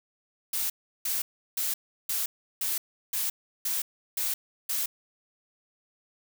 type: noise bursts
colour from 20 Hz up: blue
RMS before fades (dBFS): -29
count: 9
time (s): 0.53-4.86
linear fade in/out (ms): 5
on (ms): 170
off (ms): 350
effects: none